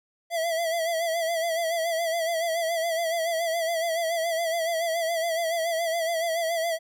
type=tone with vibrato; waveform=square; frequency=664 Hz; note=E5; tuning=12 cents sharp; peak=-25 dBFS; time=0.3-6.79 s; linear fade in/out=50 ms; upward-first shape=sine; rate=7.1 Hz; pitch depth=61 cents each way; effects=none